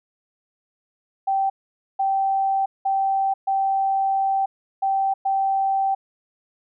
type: tone bursts at uneven times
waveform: sine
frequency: 778 Hz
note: G5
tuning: 13 cents flat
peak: -18 dBFS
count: 6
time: 1.27-1.5 / 1.99-2.66 / 2.85-3.34 / 3.47-4.46 / 4.82-5.14 / 5.25-5.95 s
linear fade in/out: 10 ms
effects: none